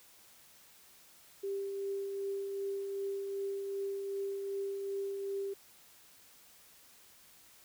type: tone with tremolo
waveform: sine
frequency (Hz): 394.7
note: G4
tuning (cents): +12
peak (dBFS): -33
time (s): 1.43-5.54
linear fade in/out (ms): 10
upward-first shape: triangle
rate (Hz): 2.6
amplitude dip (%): 35
effects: white hiss -60 dBFS RMS until 7.64 s